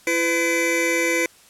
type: tone cluster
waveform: square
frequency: 337.1 / 504 / 2019 / 2323 Hz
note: E4 / B4 / B6 / D7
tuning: +39 / +35 / +38 / -20 cents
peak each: -25 dBFS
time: 0.07-1.26 s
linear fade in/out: 2 ms
effects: white hiss -51 dBFS RMS until 1.49 s + low-pass 11000 Hz 12 dB/octave